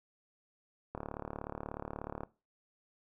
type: click train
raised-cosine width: 1 ms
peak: -25 dBFS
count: 48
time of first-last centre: 0.95-2.234 s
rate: 36.6 Hz
effects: noise-tail reverb RT60 0.3 s tail -19 dB re dry